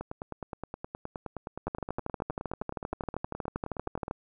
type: two click trains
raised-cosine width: 1 ms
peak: -22 / -18 dBFS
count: 40 / 32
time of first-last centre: 0.01-4.081 / 1.67-4.111 s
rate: 9.58 / 12.7 Hz
effects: none